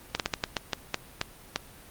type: slowing click train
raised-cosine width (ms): 0.2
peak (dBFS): -8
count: 10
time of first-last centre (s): 0.15-1.56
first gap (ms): 48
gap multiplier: 1.28
effects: pink hiss -50 dBFS RMS until 1.9 s + Opus 32 kbps